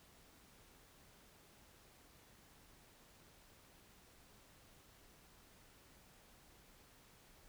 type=silence; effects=pink hiss -65 dBFS RMS until 7.48 s